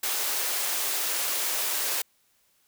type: high-pass noise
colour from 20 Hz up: white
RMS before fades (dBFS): -28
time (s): 0.03-2.02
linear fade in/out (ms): 5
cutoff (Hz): 360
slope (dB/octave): 24
effects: white hiss -67 dBFS RMS until 2.67 s